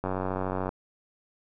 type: click train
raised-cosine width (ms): 1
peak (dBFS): -16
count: 62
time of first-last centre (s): 0.04-0.691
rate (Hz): 93.7
effects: none

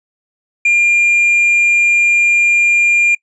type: tone with hard clipping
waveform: sine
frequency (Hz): 2400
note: D7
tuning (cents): +37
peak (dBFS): -9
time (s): 0.65-3.15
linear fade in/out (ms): 5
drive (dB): 2
effects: noise-tail reverb RT60 0.1 s tail -24 dB re dry + resampled to 22050 Hz

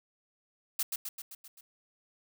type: noise with echo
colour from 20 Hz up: blue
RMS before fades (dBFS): -30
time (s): 0.79-0.83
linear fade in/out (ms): 5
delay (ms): 130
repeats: 6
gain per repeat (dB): -4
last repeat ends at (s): 1.61
effects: none

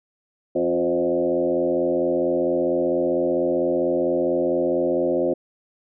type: tone with frequency modulation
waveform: sine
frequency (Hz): 440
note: A4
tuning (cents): 0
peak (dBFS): -18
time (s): 0.55-5.34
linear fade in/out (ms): 10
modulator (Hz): 84.4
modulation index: 2.1
effects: none

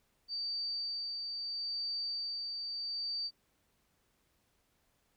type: tone with tremolo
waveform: sine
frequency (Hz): 4623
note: D8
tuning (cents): -28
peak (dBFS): -34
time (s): 0.28-3.31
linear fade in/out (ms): 50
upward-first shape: sine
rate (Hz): 0.76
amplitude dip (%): 30
effects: pink hiss -75 dBFS RMS until 5.16 s

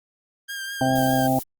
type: tone with vibrato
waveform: sawtooth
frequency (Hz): 1600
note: G6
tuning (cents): +35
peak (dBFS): -26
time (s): 0.48-1.28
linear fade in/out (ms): 20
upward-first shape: triangle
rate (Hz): 4.9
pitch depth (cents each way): 32
type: harmonic tone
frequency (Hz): 131.2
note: C3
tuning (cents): +5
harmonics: 1 / 2 / 4 / 5 / 6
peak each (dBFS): -26 / -22 / -29 / -25 / -23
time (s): 0.81-1.39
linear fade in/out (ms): 2
type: noise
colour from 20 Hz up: violet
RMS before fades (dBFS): -33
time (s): 0.95-1.43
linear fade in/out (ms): 5
effects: Opus 24 kbps

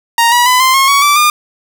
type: tone with pitch steps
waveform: sawtooth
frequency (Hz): 932.3 / 967.4 / 1003.8 / 1041.6 / 1080.9 / 1121.6 / 1163.8 / 1207.6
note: A#5 / B5 / B5 / C6 / C#6 / C#6 / D6 / D6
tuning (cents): 0 / -36 / +28 / -8 / -44 / +20 / -16 / +48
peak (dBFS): -3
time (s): 0.18-1.3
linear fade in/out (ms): 2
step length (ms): 140
effects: none

